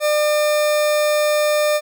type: tone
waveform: 40% pulse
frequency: 600 Hz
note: D5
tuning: 37 cents sharp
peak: -14 dBFS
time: 0-1.81 s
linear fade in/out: 50 ms
effects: none